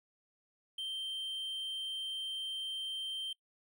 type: tone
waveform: triangle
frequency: 3136 Hz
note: G7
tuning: in tune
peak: -35 dBFS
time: 0.78-3.33 s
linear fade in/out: 5 ms
effects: noise-tail reverb RT60 0.1 s tail -24 dB re dry